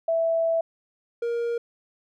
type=tone pair in turn; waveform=sine / triangle; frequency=659.3 / 470 Hz; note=E5 / A#4; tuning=0 / +14 cents; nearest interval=tritone; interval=586 cents; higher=first; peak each=-20 / -22 dBFS; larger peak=first; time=0.08-0.61 / 1.22-1.58 s; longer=first; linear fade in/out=5 ms; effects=none